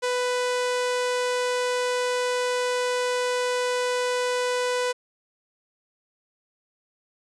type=tone; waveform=sawtooth; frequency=496.4 Hz; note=B4; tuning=9 cents sharp; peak=-19 dBFS; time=0.02-4.93 s; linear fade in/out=20 ms; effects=resampled to 22050 Hz